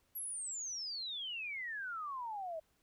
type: exponential sweep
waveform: sine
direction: down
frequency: 11780 to 620 Hz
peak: -39 dBFS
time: 0.15-2.6 s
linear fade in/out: 10 ms
effects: pink hiss -75 dBFS RMS until 2.82 s